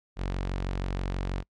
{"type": "tone", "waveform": "sawtooth", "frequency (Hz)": 46.25, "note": "F#1", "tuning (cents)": 0, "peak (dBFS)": -25, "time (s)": [0.16, 1.44], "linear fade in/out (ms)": 50, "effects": ["noise-tail reverb RT60 0.1 s tail -26 dB re dry", "low-pass 5000 Hz 12 dB/octave"]}